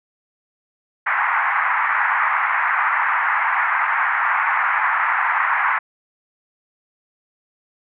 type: band-pass noise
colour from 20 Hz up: pink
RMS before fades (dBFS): -19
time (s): 1.06-5.79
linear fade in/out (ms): 10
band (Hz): 870 to 2100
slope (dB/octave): 48
effects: none